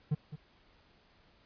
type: tone with echo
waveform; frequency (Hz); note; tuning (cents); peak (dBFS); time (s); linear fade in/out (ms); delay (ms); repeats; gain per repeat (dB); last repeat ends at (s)
triangle; 150.6; D3; +44; -24; 0.11-0.15; 10; 210; 1; -13; 0.36
effects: pink hiss -65 dBFS RMS until 1.45 s + resampled to 11025 Hz